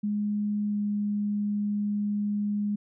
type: tone with pitch glide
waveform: sine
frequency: 207.7 to 206.4 Hz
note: G#3 to G#3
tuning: 0 to -10 cents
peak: -25 dBFS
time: 0.03-2.76 s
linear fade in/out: 10 ms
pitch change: -10 cents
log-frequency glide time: 0.69-0.76 s
effects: none